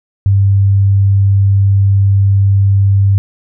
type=tone; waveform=sine; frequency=98.7 Hz; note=G2; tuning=12 cents sharp; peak=-6 dBFS; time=0.26-3.18 s; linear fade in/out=0 ms; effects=none